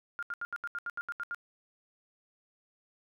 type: tone bursts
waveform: sine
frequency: 1409 Hz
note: F6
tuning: 15 cents sharp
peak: -33 dBFS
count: 11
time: 0.19-1.346 s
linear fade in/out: 0 ms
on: 36 ms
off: 76 ms
effects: none